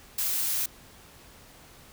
blue noise, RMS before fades -28 dBFS, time 0.18-0.66 s, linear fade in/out 5 ms, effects pink hiss -52 dBFS RMS until 1.92 s

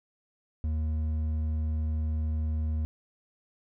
sine tone with hard clipping, 77.78 Hz, D#2, in tune, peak -28 dBFS, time 0.64-2.85 s, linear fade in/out 0 ms, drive 5 dB, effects none

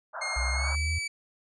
white band-pass noise, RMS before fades -37 dBFS, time 0.13-0.76 s, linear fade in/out 20 ms, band 560 to 1600 Hz, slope 96 dB/octave
sawtooth tone with pitch glide, 2131 to 2297 Hz, C7 to D7, +31 to -39 cents, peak -27 dBFS, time 0.21-1.08 s, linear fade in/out 10 ms, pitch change +130 cents, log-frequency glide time 0.54-0.74 s
sine exponential sweep, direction up, 60 to 82.1 Hz, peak -27 dBFS, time 0.36-0.99 s, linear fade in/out 10 ms
effects resampled to 22050 Hz

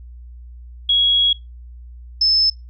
sine tone pair in turn, 3322 / 5241 Hz, G#7 / E8, 0 / -11 cents, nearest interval minor sixth, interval 789 cents, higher second, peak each -12 dBFS, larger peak neither, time 0.89-1.33 / 2.21-2.5 s, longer first, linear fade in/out 5 ms, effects noise-tail reverb RT60 0.2 s tail -21 dB re dry + added 60 Hz sine -35 dBFS peak until 2.69 s

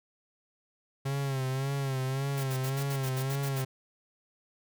45% pulse tone with vibrato, 134.9 Hz, C#3, 47 cents flat, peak -29 dBFS, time 1.05-3.65 s, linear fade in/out 10 ms, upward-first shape sine, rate 1.8 Hz, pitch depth 61 cents each way
white noise bursts, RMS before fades -41 dBFS, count 10, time 2.37-3.625 s, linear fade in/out 10 ms, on 67 ms, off 65 ms
effects none

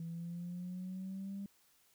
sine exponential sweep, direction up, 164.81 to 200 Hz, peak -39 dBFS, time 0-1.46 s, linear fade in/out 2 ms, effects tanh soft clip ceiling -36 dBFS + white hiss -70 dBFS RMS until 1.94 s

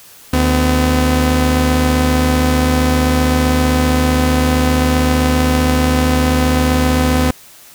sawtooth tone pair together, 75.37 / 253.5 Hz, D2 / B3, +45 / +45 cents, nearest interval octave + major sixth, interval 2100 cents, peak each -10 dBFS, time 0.33-7.31 s, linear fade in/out 5 ms, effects white hiss -41 dBFS RMS until 7.74 s

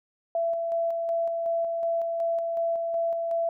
sine tone with tremolo, 670 Hz, E5, 28 cents sharp, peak -23 dBFS, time 0.35-3.49 s, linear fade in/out 2 ms, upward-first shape square, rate 2.7 Hz, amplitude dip 30%, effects none

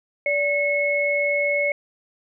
sine tone pair together, 579 / 2186 Hz, D5 / C#7, -25 / -25 cents, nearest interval octave + major seventh, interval 2300 cents, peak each -22 / -21 dBFS, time 0.26-1.72 s, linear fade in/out 2 ms, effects none

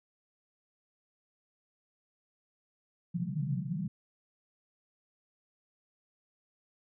white band-pass noise, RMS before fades -34 dBFS, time 3.14-3.88 s, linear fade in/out 5 ms, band 130 to 200 Hz, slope 96 dB/octave, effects none

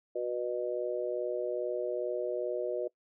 harmonic tone, 122.4 Hz, B2, 15 cents flat, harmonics 3 / 4 / 5, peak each -35 / -35 / -35 dBFS, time 0.15-2.88 s, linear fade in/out 10 ms, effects noise-tail reverb RT60 0.1 s tail -23 dB re dry

